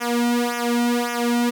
sawtooth tone with flanger, 239.4 Hz, A#3, 46 cents sharp, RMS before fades -21 dBFS, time 0-1.51 s, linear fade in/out 20 ms, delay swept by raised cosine 0.23 to 1.83 ms, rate 1.8 Hz, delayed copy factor -0.95, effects none

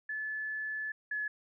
sine tone pair in turn, 1730 / 1706.2 Hz, A6 / G#6, -30 / +46 cents, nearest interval unison, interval 24 cents, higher first, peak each -34 / -32 dBFS, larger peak second, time 0.09-0.92 / 1.11-1.28 s, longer first, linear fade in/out 5 ms, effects none

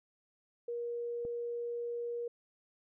sine tone, 474.5 Hz, A#4, 31 cents sharp, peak -35 dBFS, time 0.68-2.28 s, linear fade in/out 5 ms
click, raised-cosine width 2 ms, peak -33 dBFS, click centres 1.251 s
effects none

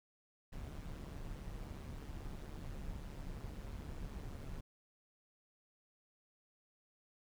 brown noise with amplitude modulation, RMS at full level -43 dBFS, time 0.52-4.61 s, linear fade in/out 10 ms, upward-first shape sine, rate 143 Hz, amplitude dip 65%, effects none

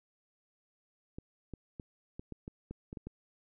clicks, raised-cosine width 3 ms, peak -29 dBFS, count 10, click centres 1.185 / 1.537 / 1.798 / 2.195 / 2.323 / 2.479 / 2.71 / 2.929 / 2.972 / 3.07 s, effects none

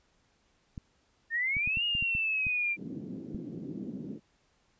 clicks, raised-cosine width 5 ms, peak -27 dBFS, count 9, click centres 0.778 / 1.568 / 1.675 / 1.772 / 1.951 / 2.025 / 2.151 / 2.468 / 3.347 s
sine exponential two-way sweep, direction up then down, 1794 to 2873 to 2358 Hz, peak -27 dBFS, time 1.3-2.77 s, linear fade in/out 50 ms, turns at 1.84 s
pink band-pass noise, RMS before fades -40 dBFS, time 2.76-4.2 s, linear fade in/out 50 ms, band 180 to 310 Hz, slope 24 dB/octave
effects pink hiss -70 dBFS RMS until 4.79 s + resampled to 16000 Hz

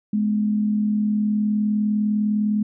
sine tone pair together, 210.1 / 249.9 Hz, G#3 / B3, +20 / +21 cents, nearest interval minor third, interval 301 cents, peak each -18 / -30 dBFS, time 0.13-2.63 s, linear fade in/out 5 ms, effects none

